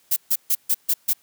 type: noise bursts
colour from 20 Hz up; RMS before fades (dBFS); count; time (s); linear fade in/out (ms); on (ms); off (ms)
violet; -19; 6; 0.11-1.134; 10; 54; 140
effects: white hiss -60 dBFS RMS until 1.22 s + high-pass 80 Hz 12 dB/octave